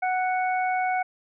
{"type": "harmonic tone", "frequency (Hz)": 740, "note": "F#5", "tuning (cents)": 0, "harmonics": [1, 2, 3], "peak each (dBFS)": [-23, -32, -32], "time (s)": [0.02, 1.03], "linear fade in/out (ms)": 10, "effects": []}